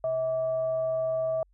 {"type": "tone with frequency modulation", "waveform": "sine", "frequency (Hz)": 645, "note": "E5", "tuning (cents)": -38, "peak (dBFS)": -25, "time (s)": [0.04, 1.43], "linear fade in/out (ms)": 2, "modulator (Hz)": 516, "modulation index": 0.21, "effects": ["added 47 Hz sine -60 dBFS peak until 1.53 s"]}